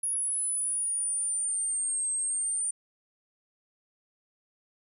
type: linear two-way sweep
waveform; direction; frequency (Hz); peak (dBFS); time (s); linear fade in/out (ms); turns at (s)
sine; down then up; 10470 to 8330 to 9110; -27; 0.03-2.71; 5; 2.12
effects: none